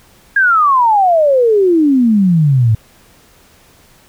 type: exponential sweep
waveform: sine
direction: down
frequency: 1649 to 106 Hz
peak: -7 dBFS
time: 0.36-2.75 s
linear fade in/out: 5 ms
effects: pink hiss -47 dBFS RMS until 4.08 s